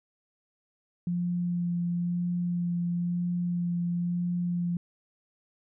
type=tone with vibrato; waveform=sine; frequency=174.61 Hz; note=F3; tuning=in tune; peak=-26 dBFS; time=1.07-4.77 s; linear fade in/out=2 ms; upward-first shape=sine; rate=1 Hz; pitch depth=12 cents each way; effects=none